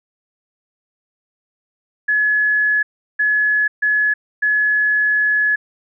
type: tone bursts at uneven times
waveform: sine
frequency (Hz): 1700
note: G#6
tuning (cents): +40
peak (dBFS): -13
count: 4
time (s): 2.08-2.83 / 3.19-3.68 / 3.82-4.14 / 4.42-5.56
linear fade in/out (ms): 10
effects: none